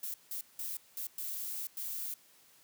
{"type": "noise bursts at uneven times", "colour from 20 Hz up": "violet", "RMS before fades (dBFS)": -39, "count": 6, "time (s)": [[0.03, 0.14], [0.31, 0.41], [0.59, 0.77], [0.97, 1.07], [1.18, 1.67], [1.77, 2.14]], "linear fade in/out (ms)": 2, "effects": ["white hiss -63 dBFS RMS until 2.63 s", "high-pass 80 Hz 12 dB/octave"]}